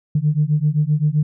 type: beating tone pair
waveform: sine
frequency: 146.83 / 154.53 Hz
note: D3 / D#3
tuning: 0 / -12 cents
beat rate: 7.7 Hz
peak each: -17 dBFS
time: 0.15-1.23 s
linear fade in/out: 5 ms
effects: tanh soft clip ceiling -7 dBFS